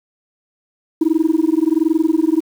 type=tone with amplitude modulation; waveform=sine; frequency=320 Hz; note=D#4; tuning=49 cents sharp; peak=-7 dBFS; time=1.01-2.41 s; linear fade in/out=5 ms; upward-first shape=sine; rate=21.3 Hz; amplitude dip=100%; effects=tanh soft clip ceiling -7 dBFS + 7-bit